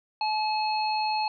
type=harmonic tone; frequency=859 Hz; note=A5; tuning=42 cents flat; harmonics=1 / 3 / 5; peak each=-25 / -35 / -33 dBFS; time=0.21-1.28 s; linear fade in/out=2 ms; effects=none